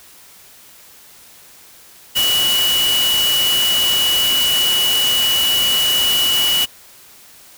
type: tone in noise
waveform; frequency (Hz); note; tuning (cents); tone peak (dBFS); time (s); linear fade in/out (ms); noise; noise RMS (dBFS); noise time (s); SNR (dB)
sine; 2939; F#7; -12; -14; 2.15-6.66; 20; white; -21; 2.15-6.66; +4
effects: white hiss -44 dBFS RMS until 7.57 s